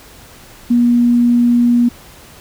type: tone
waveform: sine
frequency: 240 Hz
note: B3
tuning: 49 cents flat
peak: -8 dBFS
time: 0.7-1.89 s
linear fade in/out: 10 ms
effects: pink hiss -40 dBFS RMS until 2.4 s